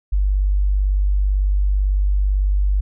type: tone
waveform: sine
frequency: 49 Hz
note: G1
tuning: in tune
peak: -14 dBFS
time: 0.12-2.81 s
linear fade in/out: 10 ms
effects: none